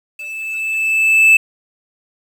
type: tone with level ramp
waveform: triangle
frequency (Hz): 2629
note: E7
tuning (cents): -5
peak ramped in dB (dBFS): -25 to -3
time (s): 0.19-1.37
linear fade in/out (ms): 5
effects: 7-bit